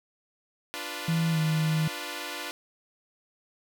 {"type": "chord", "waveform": "5% pulse", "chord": "B diminished", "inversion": "first", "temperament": "equal", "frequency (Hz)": [293.7, 349.2, 493.9], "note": ["D4", "F4", "B4"], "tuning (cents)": [0, 0, 0], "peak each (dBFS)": -27, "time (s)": [0.74, 2.51], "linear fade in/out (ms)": 0}
{"type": "tone with pitch glide", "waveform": "sine", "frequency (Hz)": [164.1, 157.23], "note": ["E3", "D#3"], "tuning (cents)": [-8, 18], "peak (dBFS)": -23, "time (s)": [1.08, 1.88], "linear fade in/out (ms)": 5, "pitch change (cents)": -74, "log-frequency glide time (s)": [1.31, 1.39]}
{"effects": []}